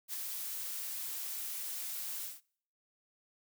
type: noise with ADSR envelope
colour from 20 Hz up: blue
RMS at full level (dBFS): -37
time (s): 0.08-2.41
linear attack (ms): 56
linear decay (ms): 7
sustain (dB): -3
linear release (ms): 190
effects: noise-tail reverb RT60 0.6 s tail -25 dB re dry